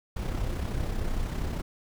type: noise with amplitude modulation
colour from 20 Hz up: brown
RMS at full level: -28 dBFS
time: 0.16-1.62 s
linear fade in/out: 10 ms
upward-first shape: sine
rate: 32.8 Hz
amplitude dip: 45%
effects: none